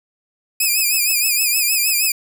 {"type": "tone with vibrato", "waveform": "5% pulse", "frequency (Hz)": 2484, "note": "D#7", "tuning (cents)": -3, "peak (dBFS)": -6, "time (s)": [0.6, 2.12], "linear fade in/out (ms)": 5, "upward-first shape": "sine", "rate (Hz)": 6.4, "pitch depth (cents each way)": 84, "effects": []}